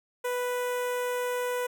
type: tone with notch filter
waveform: sawtooth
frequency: 493.9 Hz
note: B4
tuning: in tune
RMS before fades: -30 dBFS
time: 0.24-1.67 s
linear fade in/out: 10 ms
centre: 4500 Hz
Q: 0.97
effects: none